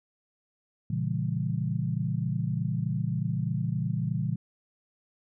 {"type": "chord", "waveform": "sine", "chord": "A# diminished seventh", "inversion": "none", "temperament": "just", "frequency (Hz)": [116.54, 139.85, 167.82, 201.4], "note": ["A#2", "C#3", "E3", "G3"], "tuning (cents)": [0, 16, 31, 47], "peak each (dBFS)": [-31, -31, -31, -36], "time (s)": [0.9, 4.36], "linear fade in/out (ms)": 5, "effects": []}